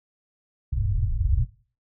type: low-pass noise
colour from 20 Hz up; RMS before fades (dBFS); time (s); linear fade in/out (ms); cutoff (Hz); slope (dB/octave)
white; -23; 0.72-1.45; 10; 120; 96
effects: noise-tail reverb RT60 0.4 s tail -18 dB re dry